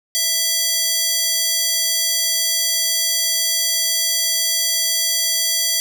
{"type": "tone with high-pass filter", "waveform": "square", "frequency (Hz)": 662, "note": "E5", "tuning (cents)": 7, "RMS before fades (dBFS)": -19, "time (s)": [0.15, 5.8], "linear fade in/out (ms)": 0, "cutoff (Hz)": 4600, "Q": 1.1, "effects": []}